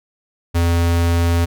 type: tone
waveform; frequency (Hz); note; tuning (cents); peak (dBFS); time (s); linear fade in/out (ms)
square; 85.1; F2; -44; -14; 0.54-1.46; 20
effects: none